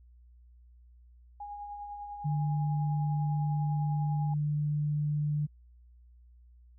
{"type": "tone with tremolo", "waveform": "sine", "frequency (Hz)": 821, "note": "G#5", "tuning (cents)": -20, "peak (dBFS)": -37, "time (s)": [1.4, 4.34], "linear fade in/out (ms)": 5, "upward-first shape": "triangle", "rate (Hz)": 10, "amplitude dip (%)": 40}
{"type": "tone", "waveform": "sine", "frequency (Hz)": 148.7, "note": "D3", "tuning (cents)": 22, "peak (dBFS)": -27, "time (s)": [2.24, 5.47], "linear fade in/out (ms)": 20}
{"effects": ["added 60 Hz sine -54 dBFS peak until 6.78 s"]}